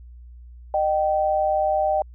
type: tone pair together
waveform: sine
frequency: 613 / 774 Hz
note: D#5 / G5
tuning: -26 / -22 cents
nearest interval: major third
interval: 404 cents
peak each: -21 dBFS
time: 0.74-2.02 s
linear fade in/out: 2 ms
effects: added 60 Hz sine -40 dBFS peak until 2.14 s